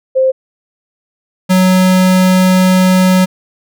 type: tone pair in turn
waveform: sine / square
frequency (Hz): 524 / 185.26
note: C5 / F#3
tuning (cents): +2 / +2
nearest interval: octave + tritone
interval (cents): 1800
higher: first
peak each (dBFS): -7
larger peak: neither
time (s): 0.15-0.32 / 1.49-3.26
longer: second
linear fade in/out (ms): 20
effects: none